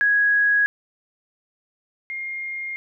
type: tone pair in turn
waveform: sine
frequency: 1661.2 / 2126 Hz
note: G#6 / C7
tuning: 0 / +27 cents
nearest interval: major third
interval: 427 cents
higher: second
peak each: -15 / -27 dBFS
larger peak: first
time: 0.01-0.66 / 2.1-2.76 s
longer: second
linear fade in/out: 0 ms
effects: none